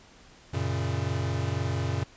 square chord, F# major, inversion none, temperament equal, 92.5 / 116.54 / 138.59 Hz, F#2 / A#2 / C#3, 0 / 0 / 0 cents, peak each -31 / -32 / -33 dBFS, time 0.53-2.04 s, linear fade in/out 10 ms, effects pink hiss -54 dBFS RMS until 2.16 s + resampled to 16000 Hz

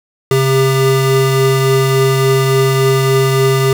square tone pair together, 134.4 / 399.7 Hz, C3 / G4, +47 / +34 cents, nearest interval octave + perfect fifth, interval 1887 cents, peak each -13 dBFS, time 0.31-3.73 s, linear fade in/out 2 ms, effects none

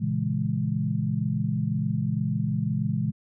sine chord, A# half-diminished seventh, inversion none, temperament equal, 116.54 / 138.59 / 164.81 / 207.7 Hz, A#2 / C#3 / E3 / G#3, 0 / 0 / 0 / 0 cents, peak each -29 dBFS, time 0-3.12 s, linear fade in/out 20 ms, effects none

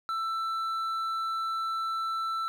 sine tone with hard clipping, 1330 Hz, E6, 15 cents sharp, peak -30 dBFS, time 0.09-2.48 s, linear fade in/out 0 ms, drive 5 dB, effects none

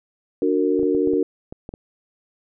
sine chord, D augmented, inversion none, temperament just, 293.7 / 367.1 / 458.9 Hz, D4 / F#4 / A#4, 0 / -14 / -27 cents, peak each -21 dBFS, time 0.42-1.23 s, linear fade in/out 2 ms
clicks, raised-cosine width 2 ms, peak -20 dBFS, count 8, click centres 0.794 / 0.831 / 0.949 / 1.074 / 1.135 / 1.525 / 1.691 / 1.739 s
effects none

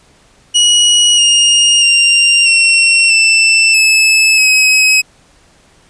sawtooth tone with pitch steps, 2908 / 2845 / 2783 / 2723 / 2664 / 2606 / 2549 Hz, F#7 / F7 / F7 / F7 / E7 / E7 / D#7, -31 / +31 / -7 / -44 / +18 / -20 / +41 cents, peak -3 dBFS, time 0.54-5.02 s, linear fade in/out 20 ms, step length 640 ms, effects pink hiss -48 dBFS RMS until 5.89 s + resampled to 22050 Hz

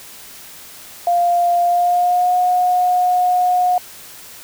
sine tone with pitch glide, 698.5 to 723.6 Hz, F5 to F#5, 0 to -39 cents, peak -12 dBFS, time 1.07-3.78 s, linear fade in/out 2 ms, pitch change +61 cents, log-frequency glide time 1.61-2.35 s, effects white hiss -38 dBFS RMS until 4.43 s

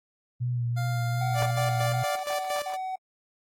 sine tone with vibrato, 121 Hz, B2, 35 cents flat, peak -25 dBFS, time 0.4-2.04 s, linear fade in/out 20 ms, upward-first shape sine, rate 2.7 Hz, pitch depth 32 cents each way
25% pulse tone, 700 Hz, F5, 4 cents sharp, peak -30 dBFS, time 0.76-2.17 s, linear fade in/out 20 ms
triangle tone bursts, 752 Hz, F#5, 28 cents sharp, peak -28 dBFS, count 5, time 1.21-2.958 s, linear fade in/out 5 ms, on 300 ms, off 62 ms
sawtooth tone with tremolo, 586 Hz, D5, 4 cents flat, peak -24 dBFS, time 1.34-2.77 s, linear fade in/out 50 ms, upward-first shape square, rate 4.3 Hz, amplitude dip 65%
effects AAC 48 kbps

